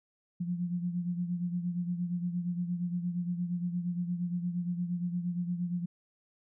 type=beating tone pair; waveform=sine; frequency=174.61 / 183.21 Hz; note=F3 / F#3; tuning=0 / -17 cents; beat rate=8.6 Hz; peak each=-31 / -38 dBFS; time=0.4-5.86 s; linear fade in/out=10 ms; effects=none